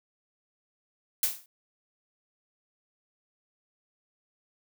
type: noise with exponential decay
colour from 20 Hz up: blue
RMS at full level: -22 dBFS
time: 1.23-1.46 s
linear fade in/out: 2 ms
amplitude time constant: 49 ms
effects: none